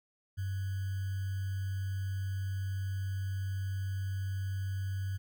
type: tone with sample-and-hold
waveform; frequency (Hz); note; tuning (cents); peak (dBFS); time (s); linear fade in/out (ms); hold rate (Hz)
sine; 96.2; G2; -32; -32; 0.37-5.18; 20; 1575
effects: none